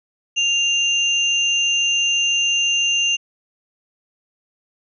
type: tone pair together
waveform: sine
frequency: 2794 / 6272 Hz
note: F7 / G8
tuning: 0 / 0 cents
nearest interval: octave + major second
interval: 1400 cents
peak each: -16 / -25 dBFS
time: 0.36-3.17 s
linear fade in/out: 20 ms
effects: none